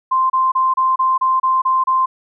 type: tone bursts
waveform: sine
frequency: 1044 Hz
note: C6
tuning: 4 cents flat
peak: -12 dBFS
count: 9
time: 0.11-2.06 s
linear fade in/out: 10 ms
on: 190 ms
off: 30 ms
effects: none